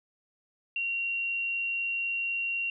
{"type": "tone", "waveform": "sine", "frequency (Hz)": 2752, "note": "F7", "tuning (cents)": -26, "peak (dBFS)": -28, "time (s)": [0.76, 2.7], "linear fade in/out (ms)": 2, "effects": []}